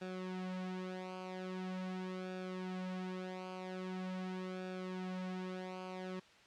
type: tone with flanger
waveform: sawtooth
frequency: 185 Hz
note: F#3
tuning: in tune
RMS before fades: -43 dBFS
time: 0.01-6.2 s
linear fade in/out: 10 ms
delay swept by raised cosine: 0.97 to 4.87 ms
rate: 0.43 Hz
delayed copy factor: -0.75
effects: white hiss -62 dBFS RMS until 6.46 s + low-pass 4000 Hz 12 dB/octave